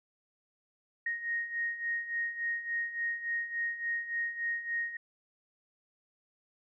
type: beating tone pair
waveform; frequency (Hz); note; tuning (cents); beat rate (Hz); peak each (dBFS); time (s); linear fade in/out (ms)
sine; 1864.7 / 1868.2; A#6 / A#6; 0 / +3; 3.5; -38 / -33; 1.06-4.97; 5
effects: none